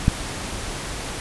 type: click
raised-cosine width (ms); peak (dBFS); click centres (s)
5; -3; 0.081
effects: pink hiss -30 dBFS RMS until 1.2 s + resampled to 24000 Hz